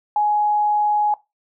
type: tone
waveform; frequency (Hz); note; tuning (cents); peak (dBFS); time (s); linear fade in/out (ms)
sine; 837; G#5; +13; -15; 0.16-1.14; 2
effects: noise-tail reverb RT60 0.2 s tail -18 dB re dry